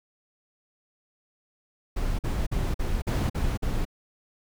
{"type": "noise bursts", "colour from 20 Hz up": "brown", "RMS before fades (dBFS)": -26, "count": 7, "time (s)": [1.96, 3.852], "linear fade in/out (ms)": 10, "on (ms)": 230, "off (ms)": 47, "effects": []}